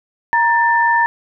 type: tone pair together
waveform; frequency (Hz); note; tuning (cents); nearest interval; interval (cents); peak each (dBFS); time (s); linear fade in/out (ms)
sine; 937 / 1778.6; A#5 / A6; +9 / +18; major seventh; 1109; -13 / -15; 0.33-1.06; 0
effects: none